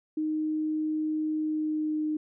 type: tone with pitch glide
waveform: sine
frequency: 309.8 to 306.8 Hz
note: D#4 to D#4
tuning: -7 to -24 cents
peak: -26 dBFS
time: 0.17-2.17 s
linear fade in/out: 5 ms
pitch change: -17 cents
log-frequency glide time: 1.36-2.06 s
effects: none

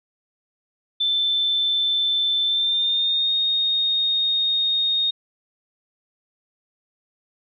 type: tone with pitch glide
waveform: sine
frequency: 3536 to 3708 Hz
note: A7 to A#7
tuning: +8 to -10 cents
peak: -18 dBFS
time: 1-5.11 s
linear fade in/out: 10 ms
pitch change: +82 cents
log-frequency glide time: 2.45-3.34 s
effects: none

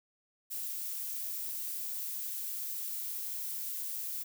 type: noise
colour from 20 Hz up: violet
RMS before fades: -38 dBFS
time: 0.5-4.24 s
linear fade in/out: 20 ms
effects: none

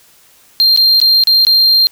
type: tone with dropouts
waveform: triangle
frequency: 4185 Hz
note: C8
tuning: in tune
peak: -5 dBFS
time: 0.6-1.87 s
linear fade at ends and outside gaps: 0 ms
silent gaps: 0.763-0.774 / 1.001-1.015 / 1.237-1.272 / 1.45-1.468 s
effects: white hiss -47 dBFS RMS until 1.91 s

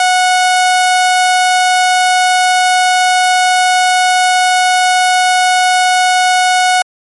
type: tone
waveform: sawtooth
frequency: 734 Hz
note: F#5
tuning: 14 cents flat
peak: -4 dBFS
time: 0-6.82 s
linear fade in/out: 2 ms
effects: MP3 48 kbps

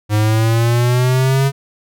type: exponential sweep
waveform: square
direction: up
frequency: 104.7 to 138.59 Hz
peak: -12 dBFS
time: 0.09-1.52 s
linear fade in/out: 50 ms
effects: none

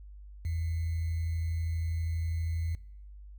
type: tone with sample-and-hold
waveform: sine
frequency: 82.41 Hz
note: E2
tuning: in tune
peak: -29 dBFS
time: 0.45-2.75 s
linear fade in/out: 0 ms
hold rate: 2100 Hz
effects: noise-tail reverb RT60 0.9 s tail -23 dB re dry + added 50 Hz sine -45 dBFS peak until 3.38 s

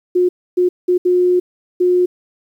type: tone bursts at uneven times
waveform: sine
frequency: 359.8 Hz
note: F#4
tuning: 48 cents flat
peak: -10 dBFS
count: 5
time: 0.15-0.29 / 0.57-0.69 / 0.88-0.98 / 1.05-1.4 / 1.8-2.06 s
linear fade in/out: 10 ms
effects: 8-bit

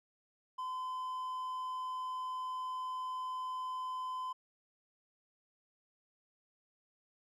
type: tone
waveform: triangle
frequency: 1021 Hz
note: C6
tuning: 43 cents flat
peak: -35 dBFS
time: 0.58-4.33 s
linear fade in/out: 10 ms
effects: none

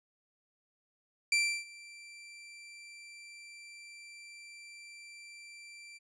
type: tone with ADSR envelope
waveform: sawtooth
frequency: 2349 Hz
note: D7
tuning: in tune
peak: -21 dBFS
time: 1.32-5.99 s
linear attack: 3 ms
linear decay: 320 ms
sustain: -24 dB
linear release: 25 ms
effects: resampled to 22050 Hz

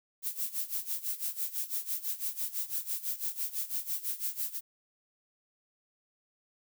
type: noise with tremolo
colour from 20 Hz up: violet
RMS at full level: -32 dBFS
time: 0.22-4.61 s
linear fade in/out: 50 ms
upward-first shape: sine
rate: 6 Hz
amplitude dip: 85%
effects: none

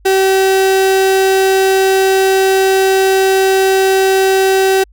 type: tone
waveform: 35% pulse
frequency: 383.4 Hz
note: G4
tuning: 38 cents flat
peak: -7 dBFS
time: 0.05-4.84 s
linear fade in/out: 10 ms
effects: added 50 Hz sine -42 dBFS peak until 4.92 s

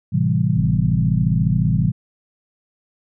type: chord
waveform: sine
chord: A minor seventh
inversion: none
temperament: equal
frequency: 110 / 130.81 / 164.81 / 196 Hz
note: A2 / C3 / E3 / G3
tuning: 0 / 0 / 0 / 0 cents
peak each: -21 / -20 / -19 / -23 dBFS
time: 0.12-1.92 s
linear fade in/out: 20 ms
type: harmonic tone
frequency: 50 Hz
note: G1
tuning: 35 cents sharp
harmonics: 1 / 3 / 5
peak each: -27 / -28 / -33 dBFS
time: 0.56-1.89 s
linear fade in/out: 10 ms
effects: none

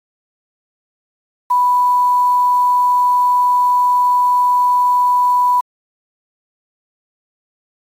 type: tone with quantisation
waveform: sine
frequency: 987.8 Hz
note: B5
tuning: in tune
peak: -10 dBFS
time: 1.5-5.61 s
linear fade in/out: 10 ms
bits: 6
effects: AAC 48 kbps

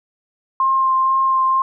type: tone with vibrato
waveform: sine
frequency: 1058 Hz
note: C6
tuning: 19 cents sharp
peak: -13 dBFS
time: 0.6-1.62 s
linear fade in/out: 2 ms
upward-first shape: sine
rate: 2.1 Hz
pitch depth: 12 cents each way
effects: none

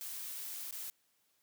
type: noise with dropouts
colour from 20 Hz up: blue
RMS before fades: -43 dBFS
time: 0.01-0.9 s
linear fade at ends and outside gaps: 0 ms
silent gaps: 0.71-0.726 s
effects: white hiss -75 dBFS RMS until 1.42 s + high-pass 80 Hz 12 dB/octave

